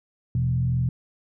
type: tone with frequency modulation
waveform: sine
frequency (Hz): 125.2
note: B2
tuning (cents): +24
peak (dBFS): -20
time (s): 0.35-0.89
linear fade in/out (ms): 2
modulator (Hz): 43.2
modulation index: 0.7
effects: none